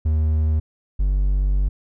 triangle tone pair in turn, 77.78 / 48.26 Hz, D#2 / G1, 0 / -26 cents, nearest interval minor sixth, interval 826 cents, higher first, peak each -14 dBFS, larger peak neither, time 0.05-0.6 / 0.99-1.69 s, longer second, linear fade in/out 10 ms, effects none

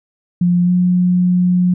sine tone with pitch glide, 176.3 to 179.69 Hz, F3 to F3, +17 to +50 cents, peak -10 dBFS, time 0.41-1.74 s, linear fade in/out 5 ms, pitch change +33 cents, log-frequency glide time 0.64-0.71 s, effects none

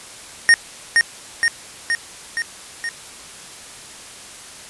square tone with echo, 1849 Hz, A#6, 15 cents flat, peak -8 dBFS, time 0.49-0.54 s, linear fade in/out 0 ms, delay 470 ms, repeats 5, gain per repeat -3 dB, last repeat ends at 2.89 s, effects white hiss -38 dBFS RMS until 4.69 s + resampled to 24000 Hz

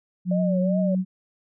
sine tone with pitch glide, 180.3 to 186.12 Hz, F#3 to F#3, -45 to +10 cents, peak -20 dBFS, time 0.25-1.05 s, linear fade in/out 50 ms, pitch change +55 cents, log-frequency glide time 0.38-0.82 s
sine tone with vibrato, 587.3 Hz, D5, in tune, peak -25 dBFS, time 0.31-0.95 s, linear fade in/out 5 ms, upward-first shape triangle, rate 2.6 Hz, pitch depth 150 cents each way
effects none

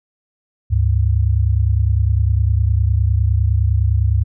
sine tone pair together, 71.98 / 101.8 Hz, D2 / G#2, -34 / -34 cents, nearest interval tritone, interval 600 cents, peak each -15 dBFS, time 0.7-4.24 s, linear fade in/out 20 ms, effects none

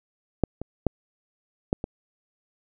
clicks, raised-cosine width 2 ms, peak -6 / -19 / -7 / -8 / -16 dBFS, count 5, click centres 0.437 / 0.616 / 0.867 / 1.729 / 1.841 s, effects none

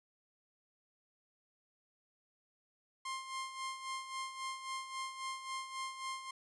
sawtooth tone with tremolo, 1057 Hz, C6, 17 cents sharp, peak -34 dBFS, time 3.05-6.31 s, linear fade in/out 5 ms, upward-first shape sine, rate 3.7 Hz, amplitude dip 65%, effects resampled to 24000 Hz

